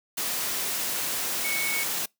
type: tone in noise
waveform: sine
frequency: 2217 Hz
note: C#7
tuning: in tune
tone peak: -28 dBFS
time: 1.44-1.84 s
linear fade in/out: 10 ms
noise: white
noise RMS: -29 dBFS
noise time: 0.17-2.06 s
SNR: -2 dB
effects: noise-tail reverb RT60 0.2 s tail -26 dB re dry + high-pass 150 Hz 12 dB/octave